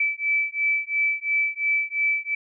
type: beating tone pair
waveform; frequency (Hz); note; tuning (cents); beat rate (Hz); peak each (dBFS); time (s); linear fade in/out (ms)
sine; 2311 / 2313.9; D7 / D7; -28 / -26; 2.9; -24; 0-2.35; 5
effects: none